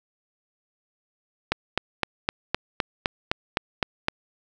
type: click train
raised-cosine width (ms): 0.3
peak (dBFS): -5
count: 11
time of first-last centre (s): 1.52-4.084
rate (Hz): 3.9
effects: none